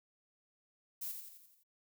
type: noise with echo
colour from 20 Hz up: violet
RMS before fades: -41 dBFS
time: 1.01-1.12 s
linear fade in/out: 10 ms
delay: 86 ms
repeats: 6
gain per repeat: -5 dB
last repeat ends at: 1.636 s
effects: none